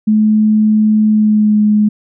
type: tone with pitch glide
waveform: sine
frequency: 214.7 to 210.8 Hz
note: A3 to G#3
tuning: -42 to +26 cents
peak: -7 dBFS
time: 0.07-1.89 s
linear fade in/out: 10 ms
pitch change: -32 cents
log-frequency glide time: 1.07-1.6 s
effects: none